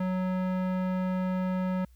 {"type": "tone with low-pass filter", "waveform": "square", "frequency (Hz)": 185, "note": "F#3", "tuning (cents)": 0, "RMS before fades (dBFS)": -29, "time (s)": [0, 1.85], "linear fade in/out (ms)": 5, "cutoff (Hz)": 1600, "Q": 0.76, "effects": ["added 60 Hz sine -53 dBFS peak until 1.95 s", "white hiss -70 dBFS RMS until 1.95 s"]}